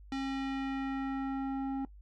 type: tone with low-pass filter sweep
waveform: square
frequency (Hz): 270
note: C#4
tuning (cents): -45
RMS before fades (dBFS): -35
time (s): 0.12-1.85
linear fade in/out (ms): 2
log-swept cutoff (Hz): 4400 to 780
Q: 1.1
effects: noise-tail reverb RT60 0.1 s tail -19 dB re dry + added 50 Hz sine -50 dBFS peak until 2.01 s